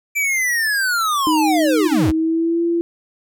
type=linear sweep; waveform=square; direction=down; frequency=2349 to 49.77 Hz; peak=-17 dBFS; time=0.15-2.12 s; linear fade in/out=20 ms
type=tone with pitch glide; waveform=sine; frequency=311.1 to 339.3 Hz; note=D#4 to F4; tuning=0 to -50 cents; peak=-15 dBFS; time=1.27-2.81 s; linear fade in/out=0 ms; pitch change=+150 cents; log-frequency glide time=1.96-2.63 s
effects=none